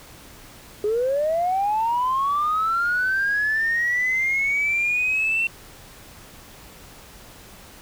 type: linear sweep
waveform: sine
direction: up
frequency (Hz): 406.9 to 2714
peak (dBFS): -18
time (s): 0.84-5.47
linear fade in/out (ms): 2
effects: tanh soft clip ceiling -15 dBFS + pink hiss -45 dBFS RMS until 7.81 s